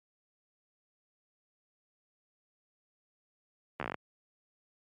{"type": "slowing click train", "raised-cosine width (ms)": 0.5, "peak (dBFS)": -19, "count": 9, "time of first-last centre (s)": [3.8, 3.943], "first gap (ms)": 13, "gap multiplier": 1.09, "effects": ["high-pass 100 Hz 12 dB/octave", "MP3 96 kbps"]}